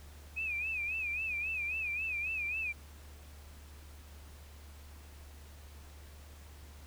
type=tone with vibrato; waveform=sine; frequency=2500 Hz; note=D#7; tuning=8 cents sharp; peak=-33 dBFS; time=0.36-2.73 s; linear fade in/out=20 ms; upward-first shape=sine; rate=3.7 Hz; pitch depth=110 cents each way; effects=added 73 Hz sine -50 dBFS peak until 6.86 s + pink hiss -58 dBFS RMS until 6.86 s